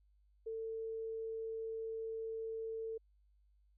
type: tone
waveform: sine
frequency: 447.5 Hz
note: A4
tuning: 29 cents sharp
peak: -39 dBFS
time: 0.46-2.98 s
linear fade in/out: 10 ms
effects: added 50 Hz sine -67 dBFS peak until 3.77 s